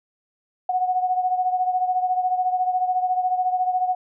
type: beating tone pair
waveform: sine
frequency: 733 / 747 Hz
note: F#5 / F#5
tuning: -16 / +16 cents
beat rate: 14 Hz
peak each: -20 / -26 dBFS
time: 0.69-3.95 s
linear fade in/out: 5 ms
effects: none